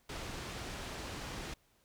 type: low-pass noise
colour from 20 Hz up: pink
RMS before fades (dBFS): -43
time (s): 0.09-1.54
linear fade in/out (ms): 5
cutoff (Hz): 6600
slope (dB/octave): 12
effects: pink hiss -71 dBFS RMS until 1.84 s